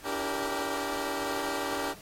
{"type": "chord", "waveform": "15% pulse", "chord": "E half-diminished seventh", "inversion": "third", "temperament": "equal with one note detuned", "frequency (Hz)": [287.1, 329.6, 392, 466.2], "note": ["D4", "E4", "G4", "Bb4"], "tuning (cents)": [-39, 0, 0, 0], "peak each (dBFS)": [-28, -34, -28, -31], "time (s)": [0.03, 1.95], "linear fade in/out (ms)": 50, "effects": ["pink hiss -50 dBFS RMS until 2.01 s", "AAC 48 kbps"]}